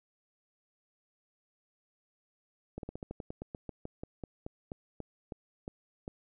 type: slowing click train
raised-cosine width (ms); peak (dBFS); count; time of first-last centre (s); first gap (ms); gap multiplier
2; -26; 20; 2.78-6.079; 52; 1.12
effects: none